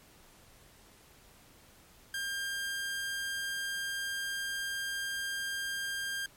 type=tone; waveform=sawtooth; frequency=1600 Hz; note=G6; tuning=35 cents sharp; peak=-30 dBFS; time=2.14-6.26 s; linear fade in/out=2 ms; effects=pink hiss -59 dBFS RMS until 6.36 s + MP3 64 kbps